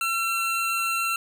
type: tone pair together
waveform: square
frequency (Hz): 1351.2 / 2711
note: E6 / E7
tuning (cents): +42 / +48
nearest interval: octave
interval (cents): 1206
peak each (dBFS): -27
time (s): 0.01-1.16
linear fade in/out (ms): 2
effects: none